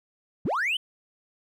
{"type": "linear sweep", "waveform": "triangle", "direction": "up", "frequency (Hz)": [90, 3136], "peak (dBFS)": -21, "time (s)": [0.45, 0.77], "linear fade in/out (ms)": 5, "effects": ["tanh soft clip ceiling -19 dBFS"]}